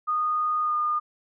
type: tone with pitch glide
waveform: sine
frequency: 1232 to 1217.1 Hz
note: D#6 to D#6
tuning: -17 to -39 cents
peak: -22 dBFS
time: 0.07-1 s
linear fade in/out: 20 ms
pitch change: -22 cents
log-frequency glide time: 0.62-0.75 s
effects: none